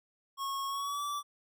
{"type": "tone with pitch glide", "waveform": "square", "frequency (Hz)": [1095, 1157.4], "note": ["C#6", "D6"], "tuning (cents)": [-22, -26], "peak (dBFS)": -34, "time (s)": [0.37, 1.23], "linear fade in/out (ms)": 50, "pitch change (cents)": 96, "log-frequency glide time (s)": [0.67, 1.03], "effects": []}